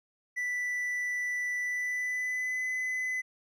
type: tone with pitch glide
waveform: triangle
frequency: 1975.5 to 2016 Hz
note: B6 to B6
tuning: 0 to +35 cents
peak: -28 dBFS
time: 0.36-3.22 s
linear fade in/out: 20 ms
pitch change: +35 cents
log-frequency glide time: 1.6-2.65 s
effects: none